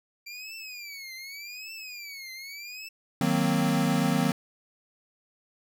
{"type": "tone with vibrato", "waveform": "25% pulse", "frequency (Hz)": 2349, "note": "D7", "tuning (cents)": 0, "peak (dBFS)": -35, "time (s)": [0.26, 2.89], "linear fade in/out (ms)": 10, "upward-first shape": "triangle", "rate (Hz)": 0.85, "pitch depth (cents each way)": 230}
{"type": "chord", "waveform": "square", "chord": "C half-diminished seventh", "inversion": "first", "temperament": "equal", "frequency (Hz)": [155.56, 185, 233.1, 261.6], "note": ["Eb3", "Gb3", "Bb3", "C4"], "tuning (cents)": [0, 0, 0, 0], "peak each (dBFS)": -29, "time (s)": [3.21, 4.32], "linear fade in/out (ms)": 2}
{"effects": []}